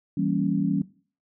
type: chord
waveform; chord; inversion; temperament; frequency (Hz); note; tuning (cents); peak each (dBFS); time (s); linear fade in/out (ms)
sine; E diminished seventh; none; equal; 164.81 / 196 / 233.1 / 277.2; E3 / G3 / Bb3 / Db4; 0 / 0 / 0 / 0; -28 / -26 / -31 / -26; 0.17-0.82; 5
effects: noise-tail reverb RT60 0.4 s tail -17 dB re dry